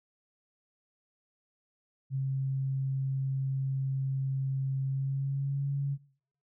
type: tone with pitch glide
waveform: sine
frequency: 134.5 to 139.89 Hz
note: C3 to C#3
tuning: +48 to +16 cents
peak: -28 dBFS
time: 2.1-5.98 s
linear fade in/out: 50 ms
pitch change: +68 cents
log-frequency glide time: 4.85-5.69 s
effects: noise-tail reverb RT60 0.6 s tail -22 dB re dry